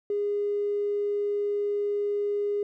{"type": "tone with tanh clipping", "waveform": "triangle", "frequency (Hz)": 409.8, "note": "G#4", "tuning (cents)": -23, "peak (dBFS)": -24, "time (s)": [0.1, 2.63], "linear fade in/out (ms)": 2, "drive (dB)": 2, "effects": []}